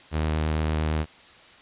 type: tone with vibrato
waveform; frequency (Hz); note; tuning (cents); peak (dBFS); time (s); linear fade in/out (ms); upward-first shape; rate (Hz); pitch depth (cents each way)
sawtooth; 77.78; D#2; 0; -19; 0.11-1.06; 50; sine; 8.7; 15
effects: white hiss -50 dBFS RMS until 1.61 s + resampled to 8000 Hz